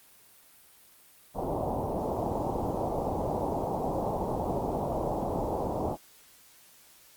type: low-pass noise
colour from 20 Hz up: white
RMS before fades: -31 dBFS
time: 1.34-5.97 s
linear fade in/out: 50 ms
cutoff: 900 Hz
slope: 48 dB/octave
effects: white hiss -57 dBFS RMS until 7.16 s + Opus 32 kbps